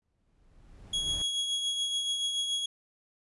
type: noise with exponential growth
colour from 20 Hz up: brown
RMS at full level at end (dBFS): -37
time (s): 0.02-1.22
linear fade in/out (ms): 1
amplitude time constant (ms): 260
type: tone with tremolo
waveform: 40% pulse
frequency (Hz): 3322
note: G#7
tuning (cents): 0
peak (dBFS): -26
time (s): 0.93-2.66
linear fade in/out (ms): 5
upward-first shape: triangle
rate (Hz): 7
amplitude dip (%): 45
effects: resampled to 24000 Hz